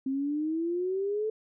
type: exponential sweep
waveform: sine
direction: up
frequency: 263.2 to 440.6 Hz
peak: -27 dBFS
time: 0.06-1.3 s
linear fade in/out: 5 ms
effects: none